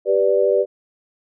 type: chord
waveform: sine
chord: G major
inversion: none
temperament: equal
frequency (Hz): 392 / 493.9 / 587.3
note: G4 / B4 / D5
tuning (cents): 0 / 0 / 0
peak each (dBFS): -18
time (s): 0.05-0.66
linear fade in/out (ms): 50
effects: none